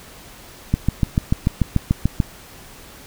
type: click train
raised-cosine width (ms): 5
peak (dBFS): -3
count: 11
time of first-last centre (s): 0.74-2.202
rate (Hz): 6.84
effects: pink hiss -42 dBFS RMS until 3.06 s